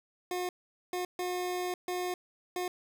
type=tone bursts at uneven times; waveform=25% pulse; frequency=360 Hz; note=F#4; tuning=47 cents flat; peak=-28 dBFS; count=5; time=0.31-0.49 / 0.93-1.05 / 1.19-1.74 / 1.88-2.14 / 2.56-2.68 s; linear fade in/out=2 ms; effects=none